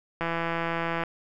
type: click train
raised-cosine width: 0.5 ms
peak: -14 dBFS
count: 139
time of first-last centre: 0.21-1.036 s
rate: 167 Hz
effects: none